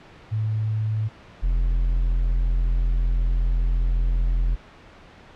sine / triangle tone pair in turn, 108.5 / 42.66 Hz, A2 / F1, -24 / -40 cents, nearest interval octave + major third, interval 1616 cents, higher first, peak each -21 / -16 dBFS, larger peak second, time 0.31-1.09 / 1.42-4.56 s, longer second, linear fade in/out 20 ms, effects pink hiss -47 dBFS RMS until 5.35 s + low-pass 3000 Hz 12 dB/octave

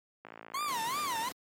click train, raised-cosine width 0.5 ms, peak -30 dBFS, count 24, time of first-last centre 0.25-0.663 s, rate 55.7 Hz
40% pulse tone with vibrato, 1036 Hz, C6, 17 cents flat, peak -31 dBFS, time 0.54-1.29 s, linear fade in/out 5 ms, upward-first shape sine, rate 2.7 Hz, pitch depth 260 cents each way
pink noise, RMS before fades -41 dBFS, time 0.68-1.32 s, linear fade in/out 0 ms
effects high-pass 200 Hz 12 dB/octave + MP3 64 kbps

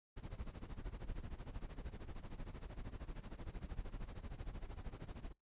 brown noise with tremolo, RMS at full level -44 dBFS, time 0.16-5.33 s, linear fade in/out 20 ms, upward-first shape sine, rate 13 Hz, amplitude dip 85%, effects noise-tail reverb RT60 0.2 s tail -24 dB re dry + resampled to 8000 Hz

